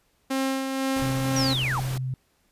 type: tone with tremolo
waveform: sawtooth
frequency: 267.1 Hz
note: C4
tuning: 36 cents sharp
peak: -19 dBFS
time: 0.3-1.54 s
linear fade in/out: 10 ms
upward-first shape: sine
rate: 2 Hz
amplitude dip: 40%
type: noise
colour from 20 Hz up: pink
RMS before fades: -36 dBFS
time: 0.96-1.98 s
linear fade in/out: 5 ms
type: tone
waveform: sine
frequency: 129.5 Hz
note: C3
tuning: 17 cents flat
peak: -26 dBFS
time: 1.02-2.14 s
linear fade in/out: 2 ms
type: linear sweep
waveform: sine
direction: down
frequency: 5920 to 691 Hz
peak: -25 dBFS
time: 1.36-1.8 s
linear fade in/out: 5 ms
effects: pink hiss -67 dBFS RMS until 2.51 s + resampled to 32000 Hz